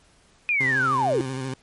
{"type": "linear sweep", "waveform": "sine", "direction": "down", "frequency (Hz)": [2489, 307.2], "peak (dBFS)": -19, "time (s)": [0.49, 1.21], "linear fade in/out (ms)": 0}
{"type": "tone with vibrato", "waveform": "20% pulse", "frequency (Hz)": 131.6, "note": "C3", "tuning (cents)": 10, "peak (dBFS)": -23, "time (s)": [0.6, 1.54], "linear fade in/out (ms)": 5, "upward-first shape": "square", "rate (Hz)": 13, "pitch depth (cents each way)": 34}
{"effects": ["pink hiss -58 dBFS RMS until 1.62 s", "MP3 48 kbps"]}